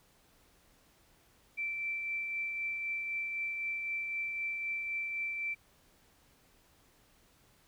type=tone with tremolo; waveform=sine; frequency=2337 Hz; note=D7; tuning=9 cents flat; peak=-32 dBFS; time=1.57-5.55 s; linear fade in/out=20 ms; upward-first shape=triangle; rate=3.9 Hz; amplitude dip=35%; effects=pink hiss -66 dBFS RMS until 7.67 s